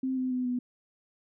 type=tone with pitch steps; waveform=sine; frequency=261.6 / 256.8 / 252.1 / 247.5 Hz; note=C4 / C4 / B3 / B3; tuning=0 / -32 / +36 / +4 cents; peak=-27 dBFS; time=0.03-0.59 s; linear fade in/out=5 ms; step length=140 ms; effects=none